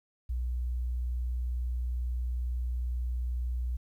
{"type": "tone", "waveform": "sine", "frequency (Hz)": 61.1, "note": "B1", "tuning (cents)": -18, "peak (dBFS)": -29, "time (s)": [0.29, 3.77], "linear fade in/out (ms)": 10, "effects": ["11-bit"]}